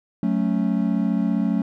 triangle chord, F# minor, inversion none, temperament equal, 185 / 220 / 277.2 Hz, F#3 / A3 / C#4, 0 / 0 / 0 cents, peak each -21 / -20 / -23 dBFS, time 0.23-1.62 s, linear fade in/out 2 ms, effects none

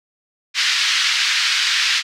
white band-pass noise, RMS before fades -18 dBFS, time 0.54-2.03 s, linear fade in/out 50 ms, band 1500 to 4900 Hz, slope 24 dB/octave, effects none

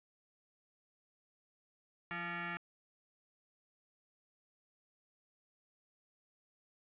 sine tone with frequency modulation, 174.61 Hz, F3, in tune, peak -38 dBFS, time 2.11-2.57 s, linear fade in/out 0 ms, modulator 517 Hz, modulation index 4.4, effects resampled to 8000 Hz + 11-bit

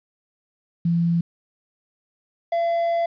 sine / triangle tone pair in turn, 169.5 / 678 Hz, E3 / E5, +49 / +49 cents, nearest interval 2 octaves, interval 2400 cents, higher second, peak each -17 dBFS, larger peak neither, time 0.85-1.21 / 2.52-3.06 s, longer second, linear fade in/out 5 ms, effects resampled to 11025 Hz + 9-bit

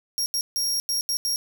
sawtooth tone bursts at uneven times, 5590 Hz, F8, 1 cent sharp, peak -20 dBFS, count 6, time 0.18-0.26 / 0.34-0.41 / 0.56-0.8 / 0.89-1.01 / 1.09-1.17 / 1.25-1.36 s, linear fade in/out 0 ms, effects none

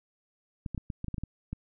clicks, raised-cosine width 5 ms, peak -22 dBFS, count 10, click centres 0.662 / 0.747 / 0.778 / 0.902 / 1.044 / 1.083 / 1.143 / 1.182 / 1.236 / 1.53 s, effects none

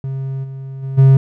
triangle tone with level steps, 134.4 Hz, C3, 47 cents sharp, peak -18 / -24 / -19 / -3 dBFS, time 0.04-1.17 s, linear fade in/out 2 ms, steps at 0.43 / 0.82 / 0.97 s, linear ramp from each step 20 ms, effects none

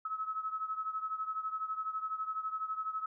sine beating tone pair, 1287 / 1299 Hz, E6 / E6, -42 / -26 cents, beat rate 12 Hz, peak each -36 / -40 dBFS, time 0.05-3.06 s, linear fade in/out 5 ms, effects none

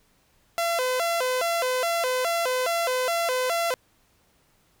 sawtooth tone with vibrato, 587.3 Hz, D5, in tune, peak -19 dBFS, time 0.58-3.74 s, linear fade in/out 0 ms, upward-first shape square, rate 2.4 Hz, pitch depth 250 cents each way, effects pink hiss -64 dBFS RMS until 4.8 s

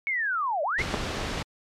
sine linear two-way sweep, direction down then up, 2238 to 556 to 2238 Hz, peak -24 dBFS, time 0.07-0.82 s, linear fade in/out 0 ms, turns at 0.63 s
pink noise, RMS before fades -30 dBFS, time 0.78-1.43 s, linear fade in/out 10 ms
clicks, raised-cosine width 1 ms, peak -14 dBFS, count 2, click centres 0.94 / 0.945 s
effects low-pass 5000 Hz 12 dB/octave + MP3 96 kbps

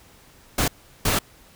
pink noise bursts at uneven times, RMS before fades -21 dBFS, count 2, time 0.58-0.68 / 1.05-1.19 s, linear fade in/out 5 ms, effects pink hiss -52 dBFS RMS until 1.55 s

